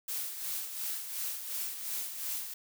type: noise with tremolo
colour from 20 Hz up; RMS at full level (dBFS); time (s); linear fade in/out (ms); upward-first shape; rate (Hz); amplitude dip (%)
blue; -35; 0.08-2.54; 5; sine; 2.8; 55
effects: none